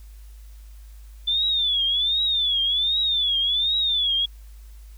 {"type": "tone with vibrato", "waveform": "sine", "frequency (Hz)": 3509, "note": "A7", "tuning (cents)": -5, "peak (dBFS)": -19, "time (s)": [1.27, 4.26], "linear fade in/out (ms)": 10, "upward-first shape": "triangle", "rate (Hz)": 1.3, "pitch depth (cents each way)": 170, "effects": ["added 52 Hz sine -40 dBFS peak until 4.97 s", "white hiss -58 dBFS RMS until 4.97 s"]}